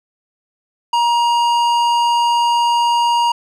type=tone with tanh clipping; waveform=sine; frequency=946 Hz; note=A#5; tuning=25 cents sharp; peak=-14 dBFS; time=0.93-3.32 s; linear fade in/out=5 ms; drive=14 dB; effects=none